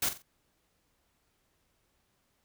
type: noise with echo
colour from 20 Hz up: white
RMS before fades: -29 dBFS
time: 0.02-0.09 s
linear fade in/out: 5 ms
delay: 44 ms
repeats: 3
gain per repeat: -10 dB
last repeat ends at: 0.222 s
effects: pink hiss -74 dBFS RMS until 2.44 s